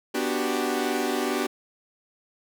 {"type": "chord", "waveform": "sawtooth", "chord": "G major seventh", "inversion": "first", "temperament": "equal", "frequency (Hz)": [246.9, 293.7, 370, 392], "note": ["B3", "D4", "F#4", "G4"], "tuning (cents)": [0, 0, 0, 0], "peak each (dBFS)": -26, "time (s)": [0.14, 1.47], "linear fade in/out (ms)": 10, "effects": []}